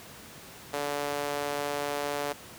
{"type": "tone with high-pass filter", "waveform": "sawtooth", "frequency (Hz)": 144.5, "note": "D3", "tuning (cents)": -28, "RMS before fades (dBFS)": -32, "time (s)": [0.73, 2.33], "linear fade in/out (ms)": 10, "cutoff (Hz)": 530, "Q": 1.6, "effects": ["pink hiss -47 dBFS RMS until 2.58 s", "high-pass 80 Hz 12 dB/octave"]}